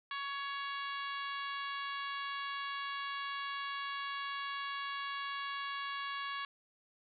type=harmonic tone; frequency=559 Hz; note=C#5; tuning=14 cents sharp; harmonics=2 / 3 / 4 / 5 / 6 / 7 / 8; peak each=-40 / -43 / -48 / -48 / -48 / -53 / -56 dBFS; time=0.11-6.45 s; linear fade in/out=2 ms; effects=none